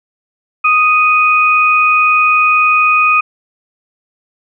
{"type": "tone pair together", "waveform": "sine", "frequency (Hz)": [1244.5, 2489], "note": ["D#6", "D#7"], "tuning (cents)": [0, 0], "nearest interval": "octave", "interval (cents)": 1200, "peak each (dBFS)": -10, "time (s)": [0.64, 3.21], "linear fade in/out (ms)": 10, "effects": []}